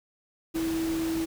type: tone in noise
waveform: sine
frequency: 325.9 Hz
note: E4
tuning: 20 cents flat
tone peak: -26 dBFS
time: 0.54-1.26 s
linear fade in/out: 20 ms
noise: pink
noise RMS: -38 dBFS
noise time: 0.54-1.26 s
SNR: +9 dB
effects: none